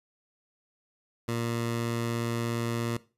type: tone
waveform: 15% pulse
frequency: 117 Hz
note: A#2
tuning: 7 cents sharp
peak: -22 dBFS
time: 1.28-2.97 s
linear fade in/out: 5 ms
effects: noise-tail reverb RT60 0.3 s tail -18 dB re dry + resampled to 32000 Hz